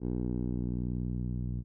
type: tone with low-pass filter sweep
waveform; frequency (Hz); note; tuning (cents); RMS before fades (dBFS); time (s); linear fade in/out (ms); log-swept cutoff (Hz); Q
10% pulse; 61.1; B1; -18; -33; 0-1.64; 50; 380 to 140; 1.1
effects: none